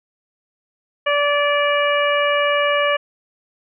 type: harmonic tone with a mistuned harmonic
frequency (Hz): 579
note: D5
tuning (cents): -25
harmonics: 1 / 2 / 3 / 4 / 5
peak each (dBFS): -18 / -21 / -23 / -24 / -25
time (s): 1.06-2.97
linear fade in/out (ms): 10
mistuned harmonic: 4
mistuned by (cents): +17
effects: none